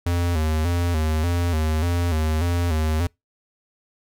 square tone with vibrato, 82.41 Hz, E2, in tune, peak -20 dBFS, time 0.06-3.07 s, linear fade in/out 5 ms, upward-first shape square, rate 1.7 Hz, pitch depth 91 cents each way, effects noise-tail reverb RT60 0.2 s tail -26 dB re dry

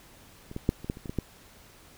clicks, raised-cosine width 3 ms, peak -28 / -20 / -9 / -26 / -15 / -30 / -26 / -20 / -14 dBFS, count 9, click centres 0.514 / 0.564 / 0.691 / 0.845 / 0.899 / 0.971 / 1.058 / 1.095 / 1.187 s, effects pink hiss -54 dBFS RMS until 1.97 s

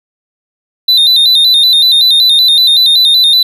triangle tone with vibrato, 3827 Hz, A#7, 45 cents sharp, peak -3 dBFS, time 0.88-3.43 s, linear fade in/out 5 ms, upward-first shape square, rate 5.3 Hz, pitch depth 72 cents each way, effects none

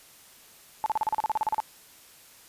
sine tone bursts, 869 Hz, A5, 22 cents flat, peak -22 dBFS, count 14, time 0.84-1.602 s, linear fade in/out 0 ms, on 21 ms, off 36 ms, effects white hiss -53 dBFS RMS until 2.48 s + resampled to 32000 Hz

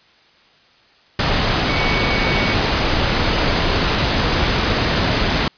sine tone in noise, 2242 Hz, C#7, 19 cents sharp, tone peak -23 dBFS, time 1.69-2.54 s, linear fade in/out 2 ms, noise pink, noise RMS -17 dBFS, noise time 1.19-5.48 s, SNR -9 dB, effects white hiss -52 dBFS RMS until 5.57 s + resampled to 11025 Hz

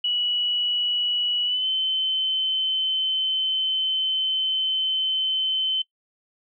sine tone with pitch glide, 2935 to 3067 Hz, F#7 to G7, -15 to -38 cents, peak -21 dBFS, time 0.04-5.82 s, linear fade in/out 5 ms, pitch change +77 cents, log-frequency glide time 1.45-1.67 s, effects noise-tail reverb RT60 0.1 s tail -19 dB re dry

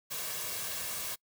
white noise with comb filter, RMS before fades -37 dBFS, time 0.1-1.16 s, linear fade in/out 20 ms, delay 1.8 ms, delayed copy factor +0.5, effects noise-tail reverb RT60 0.1 s tail -25 dB re dry + high-pass 80 Hz 12 dB/octave

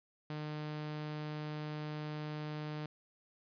sawtooth tone, 151.6 Hz, D#3, 45 cents flat, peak -35 dBFS, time 0.3-2.86 s, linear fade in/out 2 ms, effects resampled to 11025 Hz + 11-bit

